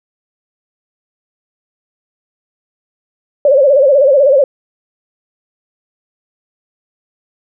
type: tone with vibrato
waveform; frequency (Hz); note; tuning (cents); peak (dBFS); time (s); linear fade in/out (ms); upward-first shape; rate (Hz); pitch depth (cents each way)
sine; 554.4; C#5; 0; -5; 3.45-4.44; 2; sine; 16; 120
effects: none